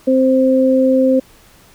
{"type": "tone pair together", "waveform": "sine", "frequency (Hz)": [261.6, 523.2], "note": ["C4", "C5"], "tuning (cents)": [0, 0], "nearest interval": "octave", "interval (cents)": 1200, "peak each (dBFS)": -12, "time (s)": [0.07, 1.2], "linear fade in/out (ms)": 10, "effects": ["pink hiss -47 dBFS RMS until 1.74 s"]}